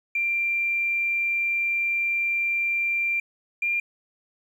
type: tone pair in turn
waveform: triangle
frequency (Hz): 2370 / 2395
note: D7 / D7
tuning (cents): +15 / +33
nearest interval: unison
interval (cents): 18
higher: second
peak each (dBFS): -18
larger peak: neither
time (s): 0.15-3.2 / 3.62-3.8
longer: first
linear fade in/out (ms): 5
effects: tanh soft clip ceiling -20 dBFS